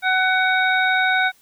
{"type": "harmonic tone", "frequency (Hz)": 748, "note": "F#5", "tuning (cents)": 19, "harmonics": [1, 2, 3, 5], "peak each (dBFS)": [-21, -18, -23, -27], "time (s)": [0.02, 1.32], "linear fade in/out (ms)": 50, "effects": ["white hiss -56 dBFS RMS until 1.41 s"]}